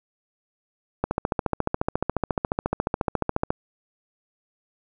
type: click train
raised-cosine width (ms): 1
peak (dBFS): -8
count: 36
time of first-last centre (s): 1.04-3.505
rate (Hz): 14.2
effects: none